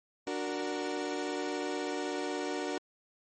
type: chord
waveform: 30% pulse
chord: D augmented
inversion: none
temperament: equal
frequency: 293.7 / 370 / 466.2 Hz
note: D4 / F#4 / A#4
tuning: 0 / 0 / 0 cents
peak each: -34 / -34 / -36 dBFS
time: 0.27-2.78 s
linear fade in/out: 2 ms
effects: MP3 32 kbps